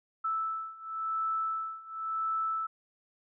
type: beating tone pair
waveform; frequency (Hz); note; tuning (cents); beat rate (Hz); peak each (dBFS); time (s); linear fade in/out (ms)
sine; 1315 / 1315.94; E6 / E6; -5 / -3; 0.94; -35 / -33; 0.24-2.67; 10
effects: none